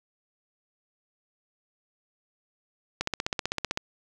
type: click train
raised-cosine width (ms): 0.2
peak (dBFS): -10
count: 13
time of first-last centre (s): 3.01-3.774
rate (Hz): 15.7
effects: none